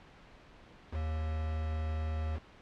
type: tone with quantisation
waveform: triangle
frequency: 78.3 Hz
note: D#2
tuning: 11 cents sharp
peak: -30 dBFS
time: 0.91-2.4 s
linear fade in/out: 50 ms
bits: 7
effects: pink hiss -56 dBFS RMS until 2.61 s + low-pass 3000 Hz 12 dB/octave